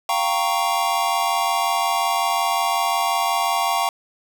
square chord, G half-diminished seventh, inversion third, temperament equal, 698.5 / 784 / 932.3 / 1108.7 Hz, F5 / G5 / Bb5 / Db6, 0 / 0 / 0 / 0 cents, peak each -25 dBFS, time 0.09-3.89 s, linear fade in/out 2 ms, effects none

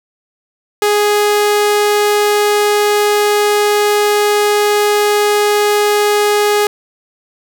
sawtooth tone, 415.3 Hz, G#4, in tune, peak -6 dBFS, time 0.82-6.67 s, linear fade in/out 2 ms, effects none

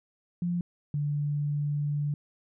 sine tone pair in turn, 174.61 / 146.19 Hz, F3 / D3, 0 / -8 cents, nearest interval minor third, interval 308 cents, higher first, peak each -26 dBFS, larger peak neither, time 0.42-0.61 / 0.94-2.14 s, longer second, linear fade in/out 2 ms, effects none

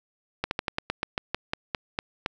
slowing click train, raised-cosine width 0.3 ms, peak -10 dBFS, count 13, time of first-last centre 0.44-2.261 s, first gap 71 ms, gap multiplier 1.13, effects none

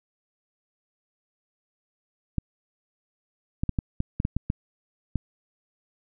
clicks, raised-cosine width 5 ms, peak -12 dBFS, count 10, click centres 2.383 / 3.635 / 3.693 / 3.788 / 4.004 / 4.201 / 4.251 / 4.366 / 4.501 / 5.157 s, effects none

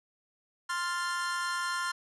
45% pulse chord, F major, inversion second, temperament equal, 1046.5 / 1396.9 / 1760 Hz, C6 / F6 / A6, 0 / 0 / 0 cents, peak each -34 / -34 / -38 dBFS, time 0.69-1.92 s, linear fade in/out 10 ms, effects resampled to 24000 Hz

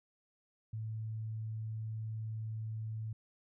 sine tone, 110.1 Hz, A2, 2 cents sharp, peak -37 dBFS, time 0.73-3.13 s, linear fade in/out 5 ms, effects none

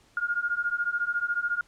sine beating tone pair, 1413 / 1427 Hz, F6 / F6, +20 / +37 cents, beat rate 14 Hz, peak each -29 / -28 dBFS, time 0.17-1.61 s, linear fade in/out 2 ms, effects pink hiss -61 dBFS RMS until 1.67 s + low-pass 9000 Hz 12 dB/octave

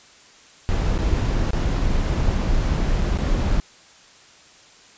brown noise with dropouts, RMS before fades -20 dBFS, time 0.69-3.6 s, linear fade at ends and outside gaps 0 ms, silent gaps 0.979-0.988 / 1.506-1.533 / 3.016-3.02 / 3.175-3.187 s, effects white hiss -49 dBFS RMS until 4.97 s + resampled to 16000 Hz

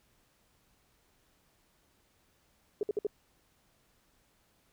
sine tone bursts, 415.3 Hz, G#4, in tune, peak -27 dBFS, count 4, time 2.81-3.068 s, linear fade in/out 2 ms, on 21 ms, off 58 ms, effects pink hiss -70 dBFS RMS until 4.72 s

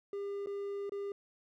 triangle tone with dropouts, 401.3 Hz, G4, 41 cents sharp, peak -34 dBFS, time 0.13-1.12 s, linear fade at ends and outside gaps 2 ms, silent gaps 0.461-0.47 / 0.895-0.92 s, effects none

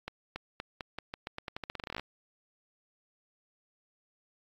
accelerating click train, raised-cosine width 0.3 ms, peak -21 dBFS, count 22, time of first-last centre 0.08-1.996 s, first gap 280 ms, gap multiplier 0.86, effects AAC 48 kbps

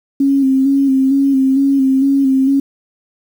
sine tone with vibrato, 270.6 Hz, C#4, 42 cents flat, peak -9 dBFS, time 0.2-2.6 s, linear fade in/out 5 ms, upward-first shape square, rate 2.2 Hz, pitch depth 32 cents each way, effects 7-bit

